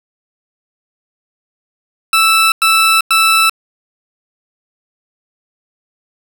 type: tone bursts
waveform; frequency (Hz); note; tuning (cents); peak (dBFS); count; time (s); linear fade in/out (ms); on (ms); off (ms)
20% pulse; 1318.5; E6; 0; -3; 3; 2.13-3.496; 2; 390; 98
effects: none